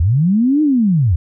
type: linear two-way sweep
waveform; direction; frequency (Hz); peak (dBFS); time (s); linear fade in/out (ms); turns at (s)
sine; up then down; 73.1 to 312 to 73.1; -10; 0-1.16; 5; 0.62
effects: none